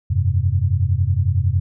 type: chord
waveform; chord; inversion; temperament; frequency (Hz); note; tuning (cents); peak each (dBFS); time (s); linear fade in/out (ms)
sine; F suspended second; none; just; 87.31 / 98.22 / 130.96; F2 / G2 / C3; 0 / +4 / +2; -19 / -18 / -22; 0.1-1.6; 10
effects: none